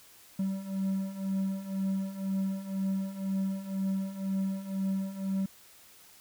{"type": "beating tone pair", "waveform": "triangle", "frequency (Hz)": [191.5, 193.5], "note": ["G3", "G3"], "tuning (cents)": [-40, -22], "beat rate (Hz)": 2, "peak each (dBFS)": [-33, -29], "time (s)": [0.39, 5.46], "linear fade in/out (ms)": 5, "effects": ["white hiss -56 dBFS RMS until 6.2 s"]}